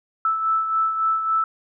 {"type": "beating tone pair", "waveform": "sine", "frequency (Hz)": [1315, 1318.6], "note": ["E6", "E6"], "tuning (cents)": [-5, 0], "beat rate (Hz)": 3.6, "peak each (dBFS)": [-19, -28], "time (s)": [0.25, 1.44], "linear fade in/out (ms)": 2, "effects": []}